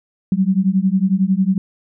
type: beating tone pair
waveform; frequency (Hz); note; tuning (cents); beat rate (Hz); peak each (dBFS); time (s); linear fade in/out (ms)
sine; 185 / 196; F#3 / G3; 0 / 0; 11; -16; 0.32-1.58; 2
effects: none